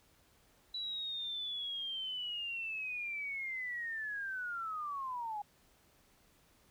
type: linear sweep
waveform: sine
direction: down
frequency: 3951 to 810 Hz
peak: -37 dBFS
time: 0.74-5.42 s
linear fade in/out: 5 ms
effects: pink hiss -68 dBFS RMS until 6.7 s